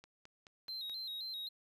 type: click train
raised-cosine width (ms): 0.2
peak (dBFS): -37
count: 5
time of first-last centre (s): 0.04-0.897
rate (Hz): 4.67
type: tone with vibrato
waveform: triangle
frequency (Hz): 3951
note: B7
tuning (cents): 0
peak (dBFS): -39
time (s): 0.68-1.49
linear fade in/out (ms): 10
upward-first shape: square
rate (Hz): 3.8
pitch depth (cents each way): 70
effects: none